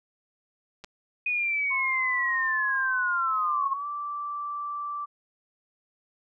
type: clicks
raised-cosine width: 0.2 ms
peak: -25 dBFS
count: 2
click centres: 0.84 / 0.845 s
type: linear sweep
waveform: sine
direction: down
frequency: 2489 to 1066 Hz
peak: -24 dBFS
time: 1.26-3.74 s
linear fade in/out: 5 ms
type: tone with pitch glide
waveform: sine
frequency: 1046.5 to 1167.9 Hz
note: C6 to D6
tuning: 0 to -10 cents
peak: -30 dBFS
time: 1.7-5.06 s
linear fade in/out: 20 ms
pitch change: +190 cents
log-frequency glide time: 3.59-3.86 s
effects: none